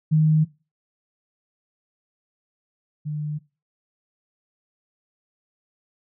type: tone pair in turn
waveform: sine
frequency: 155.56 / 150.35 Hz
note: D#3 / D3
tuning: 0 / +41 cents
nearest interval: minor second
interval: 59 cents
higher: first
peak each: -14 / -25 dBFS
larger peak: first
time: 0.11-0.45 / 3.05-3.39 s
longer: neither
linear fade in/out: 20 ms
effects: noise-tail reverb RT60 0.3 s tail -20 dB re dry